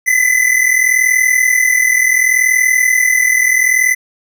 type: tone pair together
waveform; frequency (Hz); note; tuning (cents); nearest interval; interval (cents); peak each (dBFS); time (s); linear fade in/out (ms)
square; 1993.3 / 2034; B6 / C7; +16 / -50; unison; 34; -13; 0.06-3.95; 20
effects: none